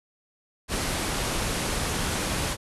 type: low-pass noise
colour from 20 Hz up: pink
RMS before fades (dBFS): -28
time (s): 0.68-2.57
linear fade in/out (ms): 50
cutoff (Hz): 12000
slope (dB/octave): 96
effects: none